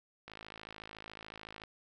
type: click train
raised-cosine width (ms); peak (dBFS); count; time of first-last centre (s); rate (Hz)
0.3; -30; 74; 0.28-1.637; 53.8
effects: none